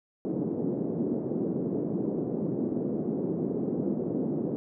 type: band-pass noise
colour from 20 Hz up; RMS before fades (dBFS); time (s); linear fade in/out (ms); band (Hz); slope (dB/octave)
white; -30; 0.25-4.56; 0; 160 to 390; 24
effects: none